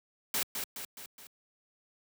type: noise with echo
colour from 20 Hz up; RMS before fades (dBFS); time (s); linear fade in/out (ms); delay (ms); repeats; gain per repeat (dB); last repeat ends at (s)
white; -31; 0.34-0.43; 2; 210; 4; -5; 1.27
effects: high-pass 100 Hz 12 dB/octave